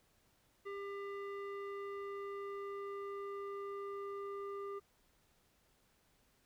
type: tone with low-pass filter sweep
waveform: square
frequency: 399.3 Hz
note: G4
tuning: 32 cents sharp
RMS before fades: -44 dBFS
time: 0.65-4.8 s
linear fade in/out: 20 ms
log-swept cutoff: 1900 to 1200 Hz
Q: 1.7
effects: pink hiss -73 dBFS RMS until 6.45 s